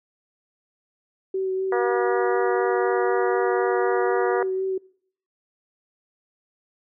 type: tone with vibrato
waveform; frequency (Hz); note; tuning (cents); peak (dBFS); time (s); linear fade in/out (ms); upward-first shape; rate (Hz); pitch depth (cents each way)
sine; 379.2; F#4; +43; -22; 1.34-4.78; 5; sine; 4; 14
type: harmonic tone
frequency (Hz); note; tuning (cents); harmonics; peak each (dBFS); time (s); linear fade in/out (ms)
240.2; B3; -48; 2 / 3 / 4 / 5 / 6 / 7 / 8; -24 / -28 / -30 / -32 / -34 / -35 / -36; 1.72-4.43; 2
effects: noise-tail reverb RT60 0.6 s tail -24 dB re dry